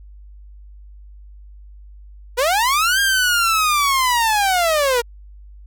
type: linear two-way sweep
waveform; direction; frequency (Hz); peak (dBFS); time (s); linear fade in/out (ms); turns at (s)
sawtooth; up then down; 462.2 to 1620 to 462.2; -11; 2.37-5.02; 20; 3
effects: added 50 Hz sine -38 dBFS peak until 5.66 s